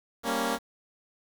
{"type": "chord", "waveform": "10% pulse", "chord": "G diminished", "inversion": "none", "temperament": "equal", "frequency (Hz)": [196, 233.1, 277.2], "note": ["G3", "Bb3", "Db4"], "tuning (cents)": [0, 0, 0], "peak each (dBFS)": [-27, -21, -23], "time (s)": [0.23, 0.59], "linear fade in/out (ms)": 50, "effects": ["8-bit"]}